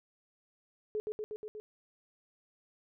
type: tone with echo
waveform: sine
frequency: 426.4 Hz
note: G#4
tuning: 46 cents sharp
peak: -31 dBFS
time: 0.95-1 s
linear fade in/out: 0 ms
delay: 120 ms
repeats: 5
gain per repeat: -2 dB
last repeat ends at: 1.6 s
effects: none